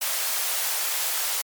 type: high-pass noise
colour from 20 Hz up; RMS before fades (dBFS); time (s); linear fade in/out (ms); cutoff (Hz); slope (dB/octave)
white; -26; 0.01-1.42; 10; 540; 24
effects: MP3 96 kbps